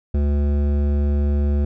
sine tone with hard clipping, 72.1 Hz, D2, 31 cents flat, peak -18 dBFS, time 0.14-1.65 s, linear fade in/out 5 ms, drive 13 dB, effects none

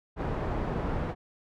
pink low-pass noise, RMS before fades -31 dBFS, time 0.16-1.15 s, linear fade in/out 50 ms, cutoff 1100 Hz, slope 12 dB/octave, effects none

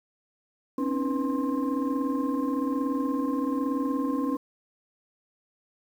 sine tone cluster, 255.8 / 276.9 / 313.3 / 491.3 / 1055 Hz, C4 / C#4 / D#4 / B4 / C6, -39 / -2 / +12 / -9 / +14 cents, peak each -31 / -26 / -33 / -34 / -34 dBFS, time 0.78-4.37 s, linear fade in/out 5 ms, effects tanh soft clip ceiling -18 dBFS + 9-bit

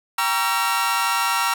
sawtooth chord, G diminished seventh, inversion none, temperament just, 784 / 940.8 / 1128.9 / 1354.7 Hz, G5 / Bb5 / Db6 / Fb6, 0 / +16 / +31 / +47 cents, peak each -25 / -19 / -24 / -19 dBFS, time 0.18-1.54 s, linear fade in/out 5 ms, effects none

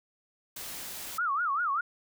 white noise, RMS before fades -40 dBFS, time 0.56-1.18 s, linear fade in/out 5 ms
sine tone with vibrato, 1261 Hz, D#6, 23 cents sharp, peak -26 dBFS, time 1.18-1.81 s, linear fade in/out 5 ms, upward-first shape sine, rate 5.1 Hz, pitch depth 250 cents each way
effects none

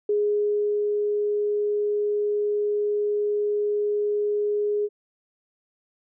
sine tone with ADSR envelope, 415.3 Hz, G#4, in tune, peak -19 dBFS, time 0.09-4.89 s, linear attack 4 ms, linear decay 730 ms, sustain -2 dB, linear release 43 ms, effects none

